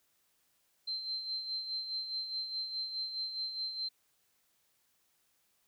sine tone with tremolo, 4117 Hz, C8, 29 cents flat, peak -33 dBFS, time 0.87-3.89 s, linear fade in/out 10 ms, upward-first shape sine, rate 4.8 Hz, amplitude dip 55%, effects white hiss -74 dBFS RMS until 5.67 s

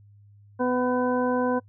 harmonic tone with a mistuned harmonic, 250 Hz, B3, 21 cents sharp, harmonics 1 / 2 / 3 / 4 / 6, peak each -25 / -25 / -33 / -30 / -35 dBFS, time 0.59-1.6 s, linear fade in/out 20 ms, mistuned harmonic 6, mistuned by +20 cents, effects noise-tail reverb RT60 0.1 s tail -25 dB re dry + added 102 Hz sine -50 dBFS peak until 1.68 s

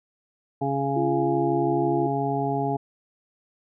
harmonic tone, 138.59 Hz, C#3, in tune, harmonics 1 / 2 / 3 / 5 / 6, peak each -29 / -29 / -29 / -29 / -29 dBFS, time 0.61-2.77 s, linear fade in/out 10 ms
sine tone, 343.4 Hz, F4, 29 cents flat, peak -23 dBFS, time 0.96-2.07 s, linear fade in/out 5 ms
effects none

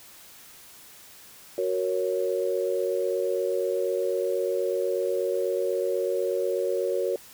sine chord, F# major, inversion none, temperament equal, 370 / 466.2 / 554.4 Hz, F#4 / A#4 / C#5, 0 / 0 / 0 cents, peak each -28 dBFS, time 1.58-7.16 s, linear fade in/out 2 ms, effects white hiss -49 dBFS RMS until 7.33 s

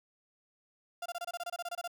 35% pulse tone bursts, 695 Hz, F5, 9 cents flat, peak -34 dBFS, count 14, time 1.02-1.877 s, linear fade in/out 5 ms, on 38 ms, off 25 ms, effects none

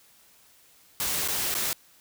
white noise with dropouts, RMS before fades -28 dBFS, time 1-1.73 s, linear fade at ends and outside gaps 1 ms, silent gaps 1.277-1.284 / 1.542-1.55 s, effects white hiss -58 dBFS RMS until 2 s

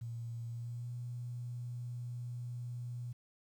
sine tone with pitch glide, 116.54 to 121.35 Hz, A#2 to B2, 0 to -30 cents, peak -39 dBFS, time 0.01-3.13 s, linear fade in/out 10 ms, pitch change +70 cents, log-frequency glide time 0.47-0.93 s, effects 11-bit

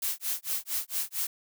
blue noise with tremolo, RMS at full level -29 dBFS, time 0.02-1.27 s, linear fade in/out 5 ms, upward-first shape sine, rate 4.4 Hz, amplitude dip 100%, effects none

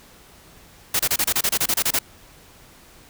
white noise bursts, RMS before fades -20 dBFS, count 13, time 0.94-1.99 s, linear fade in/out 5 ms, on 54 ms, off 29 ms, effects pink hiss -49 dBFS RMS until 3.09 s

